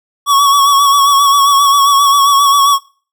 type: tone with vibrato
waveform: square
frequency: 1121 Hz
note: C#6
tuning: 19 cents sharp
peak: -7 dBFS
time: 0.26-2.79 s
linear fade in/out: 50 ms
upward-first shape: sine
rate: 7.5 Hz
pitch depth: 39 cents each way
effects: noise-tail reverb RT60 0.4 s tail -23 dB re dry